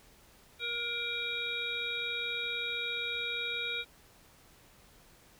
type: harmonic tone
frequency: 472.6 Hz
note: A#4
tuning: 24 cents sharp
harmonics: 1 / 3 / 5 / 7 / 8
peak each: -45 / -41 / -36 / -43 / -37 dBFS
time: 0.59-3.85 s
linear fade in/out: 50 ms
effects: pink hiss -60 dBFS RMS until 5.39 s